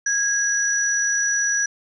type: tone pair together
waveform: sine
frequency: 1647 / 5869 Hz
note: G#6 / F#8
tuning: -15 / -15 cents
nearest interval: octave + minor seventh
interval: 2200 cents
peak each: -21 dBFS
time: 0.06-1.66 s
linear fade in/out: 5 ms
effects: none